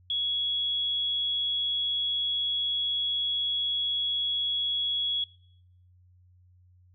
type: tone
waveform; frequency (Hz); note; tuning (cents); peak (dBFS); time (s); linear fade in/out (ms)
sine; 3348; G#7; +13; -26; 0.1-5.24; 2
effects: noise-tail reverb RT60 0.7 s tail -21 dB re dry + added 90 Hz sine -56 dBFS peak until 6.94 s